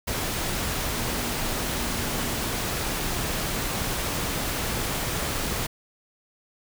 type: tone in noise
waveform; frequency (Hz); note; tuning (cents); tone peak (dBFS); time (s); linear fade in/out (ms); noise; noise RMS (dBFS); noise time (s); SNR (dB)
sine; 238.8; A#3; +42; -37; 0.91-2.39; 10; pink; -28; 0.07-5.67; -12
effects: none